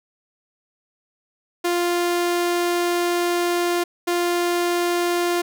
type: tone pair in turn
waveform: sawtooth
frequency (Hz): 349.2 / 349.2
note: F4 / F4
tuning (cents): 0 / 0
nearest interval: unison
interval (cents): 0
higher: neither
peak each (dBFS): -15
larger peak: neither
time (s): 1.64-3.84 / 4.07-5.42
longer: first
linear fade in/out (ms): 10
effects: none